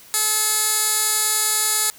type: tone with band-pass filter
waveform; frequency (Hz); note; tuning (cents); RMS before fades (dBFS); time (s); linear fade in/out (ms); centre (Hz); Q
15% pulse; 430.3; A4; -39; -20; 0.14-1.9; 0; 10000; 1.7
effects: white hiss -46 dBFS RMS until 1.98 s